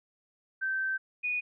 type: tone pair in turn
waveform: sine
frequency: 1552 / 2468 Hz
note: G6 / D#7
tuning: -18 / -15 cents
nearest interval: minor sixth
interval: 803 cents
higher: second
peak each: -28 / -28 dBFS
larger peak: neither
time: 0.61-0.98 / 1.23-1.41 s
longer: first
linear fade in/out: 20 ms
effects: none